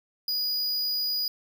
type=tone; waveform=square; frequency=4916 Hz; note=D#8; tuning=22 cents flat; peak=-26 dBFS; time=0.28-1.28 s; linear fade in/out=2 ms; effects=none